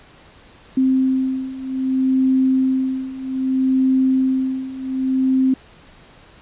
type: beating tone pair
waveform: sine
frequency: 261.6 / 262.23 Hz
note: C4 / C4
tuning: 0 / +4 cents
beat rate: 0.63 Hz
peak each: -20 / -17 dBFS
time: 0.77-5.54 s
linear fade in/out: 5 ms
effects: pink hiss -47 dBFS RMS until 6.41 s + resampled to 8000 Hz